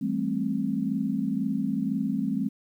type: chord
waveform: sine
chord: A minor seventh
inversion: second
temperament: just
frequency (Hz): 165 / 198 / 220 / 264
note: E3 / G3 / A3 / C4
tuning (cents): +2 / +18 / 0 / +16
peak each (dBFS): -35 / -29 / -30 / -29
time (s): 0.01-2.49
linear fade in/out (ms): 10
effects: 10-bit